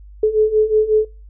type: beating tone pair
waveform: sine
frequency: 427.6 / 433.1 Hz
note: A4 / A4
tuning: -49 / -27 cents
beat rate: 5.5 Hz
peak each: -17 / -14 dBFS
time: 0.23-1.05 s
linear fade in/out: 5 ms
effects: noise-tail reverb RT60 0.4 s tail -25 dB re dry + added 50 Hz sine -37 dBFS peak until 1.29 s